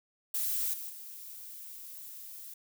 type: noise with level steps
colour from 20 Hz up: violet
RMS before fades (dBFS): -32 / -41 / -46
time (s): 0.34-2.54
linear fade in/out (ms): 5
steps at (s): 0.73 / 0.89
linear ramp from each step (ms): 10
effects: none